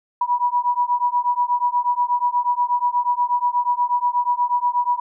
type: beating tone pair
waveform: sine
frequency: 970 / 978.3 Hz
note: B5 / B5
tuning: -31 / -17 cents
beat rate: 8.3 Hz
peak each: -20 dBFS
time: 0.21-5 s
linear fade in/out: 5 ms
effects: none